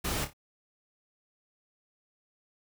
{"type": "noise with echo", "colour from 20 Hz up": "pink", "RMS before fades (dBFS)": -32, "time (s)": [0.04, 0.25], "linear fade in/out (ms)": 10, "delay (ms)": 28, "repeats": 3, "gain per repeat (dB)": -9, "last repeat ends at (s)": 0.334, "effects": []}